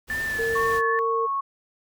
pink noise, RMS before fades -37 dBFS, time 0.07-0.82 s, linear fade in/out 50 ms
sine tone with vibrato, 1760 Hz, A6, in tune, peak -25 dBFS, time 0.1-0.99 s, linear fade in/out 0 ms, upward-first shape sine, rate 2.3 Hz, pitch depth 29 cents each way
sine tone, 456.8 Hz, A#4, 35 cents flat, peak -24 dBFS, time 0.38-1.27 s, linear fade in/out 20 ms
sine tone with pitch glide, 1108.7 to 1101 Hz, C#6 to C#6, 0 to -12 cents, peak -23 dBFS, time 0.55-1.41 s, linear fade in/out 10 ms, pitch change -12 cents, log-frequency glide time 1.08-1.16 s
effects none

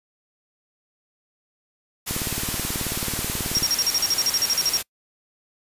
white noise, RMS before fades -27 dBFS, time 2.06-4.83 s, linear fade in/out 20 ms
click train, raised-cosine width 3 ms, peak -16 dBFS, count 29, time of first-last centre 2.11-3.624 s, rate 18.5 Hz
sine tone bursts, 5588 Hz, F8, in tune, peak -18 dBFS, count 16, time 3.55-4.771 s, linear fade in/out 0 ms, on 36 ms, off 43 ms
effects noise-tail reverb RT60 0.1 s tail -26 dB re dry + resampled to 32000 Hz

